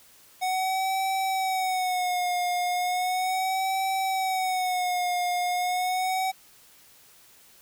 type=tone with vibrato; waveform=square; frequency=740 Hz; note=F#5; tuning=in tune; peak=-25 dBFS; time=0.41-6.32 s; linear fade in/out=20 ms; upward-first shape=sine; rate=0.36 Hz; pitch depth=64 cents each way; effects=white hiss -55 dBFS RMS until 7.61 s